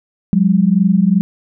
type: tone pair together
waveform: sine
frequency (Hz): 180 / 202.6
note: F#3 / G#3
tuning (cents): -47 / -43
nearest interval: major second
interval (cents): 204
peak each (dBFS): -12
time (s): 0.33-1.21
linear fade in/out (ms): 0
effects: none